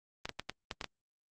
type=clicks; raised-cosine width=0.2 ms; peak=-19 dBFS; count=7; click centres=0.255 / 0.293 / 0.396 / 0.496 / 0.712 / 0.812 / 0.843 s; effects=Opus 32 kbps